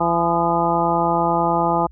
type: harmonic tone with a mistuned harmonic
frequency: 169.2 Hz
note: E3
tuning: 45 cents sharp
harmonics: 1 / 2 / 3 / 4 / 5 / 6 / 7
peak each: -25 / -24 / -26 / -23 / -20 / -25 / -25 dBFS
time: 0-1.87 s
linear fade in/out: 10 ms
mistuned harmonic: 7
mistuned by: +58 cents
effects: added 60 Hz sine -41 dBFS peak until 1.91 s